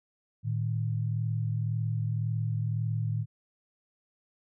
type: tone pair together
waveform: sine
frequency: 111.8 / 153.68 Hz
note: A2 / D#3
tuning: +28 / -21 cents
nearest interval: tritone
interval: 551 cents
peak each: -28 / -33 dBFS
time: 0.43-3.26 s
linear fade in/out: 50 ms
effects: none